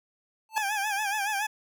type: tone with exponential growth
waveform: square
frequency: 880 Hz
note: A5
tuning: in tune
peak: -24 dBFS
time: 0.49-0.58 s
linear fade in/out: 1 ms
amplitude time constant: 19 ms
type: tone with vibrato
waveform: 20% pulse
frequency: 824 Hz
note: G#5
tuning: 14 cents flat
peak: -22 dBFS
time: 0.56-1.47 s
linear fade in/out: 10 ms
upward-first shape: sine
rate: 7.1 Hz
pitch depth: 89 cents each way
effects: none